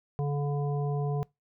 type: harmonic tone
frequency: 143.8 Hz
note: D3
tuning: 36 cents flat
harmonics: 1 / 3 / 5 / 7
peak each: -27 / -35 / -39 / -46 dBFS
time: 0.19-1.23 s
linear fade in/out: 0 ms
effects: noise-tail reverb RT60 0.2 s tail -24 dB re dry